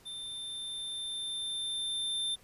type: tone with level ramp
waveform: square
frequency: 3575 Hz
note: A7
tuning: 27 cents sharp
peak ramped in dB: -40 to -31 dBFS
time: 0.05-2.36 s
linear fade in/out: 20 ms
effects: pink hiss -61 dBFS RMS until 2.43 s + resampled to 32000 Hz